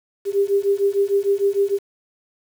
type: beating tone pair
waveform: sine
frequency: 395.6 / 402.2 Hz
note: G4 / G4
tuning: +16 / +44 cents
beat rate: 6.6 Hz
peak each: -19 dBFS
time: 0.25-1.79 s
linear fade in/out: 50 ms
effects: 7-bit